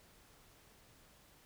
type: silence
effects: pink hiss -64 dBFS RMS until 1.45 s